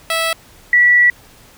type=tone pair in turn; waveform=10% pulse / sine; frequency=655 / 1949.2 Hz; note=E5 / B6; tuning=-11 / -23 cents; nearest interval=octave + perfect fifth; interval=1888 cents; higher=second; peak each=-7 dBFS; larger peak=neither; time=0.1-0.33 / 0.73-1.1 s; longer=second; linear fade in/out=2 ms; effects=pink hiss -45 dBFS RMS until 1.57 s